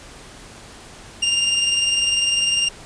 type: tone with tremolo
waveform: sawtooth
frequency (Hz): 2800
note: F7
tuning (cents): +4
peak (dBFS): -12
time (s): 1.22-2.69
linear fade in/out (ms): 10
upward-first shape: square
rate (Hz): 20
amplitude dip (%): 30
effects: pink hiss -41 dBFS RMS until 2.85 s + resampled to 22050 Hz